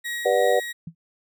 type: tone with tremolo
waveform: 35% pulse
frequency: 1900 Hz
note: A#6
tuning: 33 cents sharp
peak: -25 dBFS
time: 0.04-0.73 s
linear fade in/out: 20 ms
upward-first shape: triangle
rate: 2.8 Hz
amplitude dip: 35%
type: chord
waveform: sine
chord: G major seventh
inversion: none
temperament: just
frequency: 392 / 490 / 588 / 735 Hz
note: G4 / B4 / D5 / F#5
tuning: 0 / -14 / +2 / -12 cents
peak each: -26 / -20 / -22 / -24 dBFS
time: 0.25-0.6 s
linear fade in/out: 10 ms
type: tone with exponential decay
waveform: sine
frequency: 164.81 Hz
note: E3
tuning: in tune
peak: -28 dBFS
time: 0.87-0.95 s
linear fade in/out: 5 ms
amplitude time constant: 16 ms
effects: none